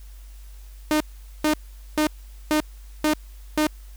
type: tone bursts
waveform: sawtooth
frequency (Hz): 305.4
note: D#4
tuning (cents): -32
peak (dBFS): -14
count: 6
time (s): 0.91-3.668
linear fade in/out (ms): 0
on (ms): 93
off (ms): 440
effects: added 49 Hz sine -39 dBFS peak until 3.96 s + white hiss -55 dBFS RMS until 3.96 s